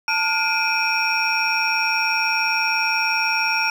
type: tone cluster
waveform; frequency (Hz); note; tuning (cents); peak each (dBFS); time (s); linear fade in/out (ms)
sine; 887 / 1422 / 2368 / 2543 / 5550; A5 / F6 / D7 / D#7 / F8; +14 / +31 / +14 / +37 / -12; -24; 0.08-3.7; 2
effects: tanh soft clip ceiling -8 dBFS + 7-bit